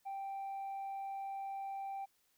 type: tone with tanh clipping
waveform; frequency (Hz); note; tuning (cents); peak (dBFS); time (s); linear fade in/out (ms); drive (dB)
sine; 784; G5; 0; -40; 0.05-2.06; 20; 1
effects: white hiss -75 dBFS RMS until 2.37 s